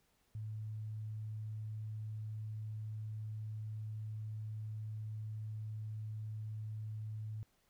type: tone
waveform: sine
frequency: 108.2 Hz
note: A2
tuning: 29 cents flat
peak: -40 dBFS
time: 0.35-7.43 s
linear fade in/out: 0 ms
effects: pink hiss -75 dBFS RMS until 7.69 s